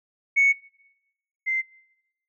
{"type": "tone pair in turn", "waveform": "sine", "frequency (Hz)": [2217, 2080], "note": ["C#7", "C7"], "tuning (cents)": [0, -11], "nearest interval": "minor second", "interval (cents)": 111, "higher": "first", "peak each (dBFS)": [-14, -22], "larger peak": "first", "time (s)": [[0.36, 0.53], [1.46, 1.62]], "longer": "first", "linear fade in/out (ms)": 20, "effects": ["noise-tail reverb RT60 1.0 s tail -25 dB re dry", "tanh soft clip ceiling -11 dBFS"]}